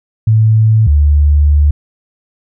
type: tone pair in turn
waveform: sine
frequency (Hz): 110 / 73.42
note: A2 / D2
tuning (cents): 0 / 0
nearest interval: perfect fifth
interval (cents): 700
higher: first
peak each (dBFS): -5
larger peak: neither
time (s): 0.27-0.87 / 0.87-1.71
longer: second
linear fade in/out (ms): 5
effects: none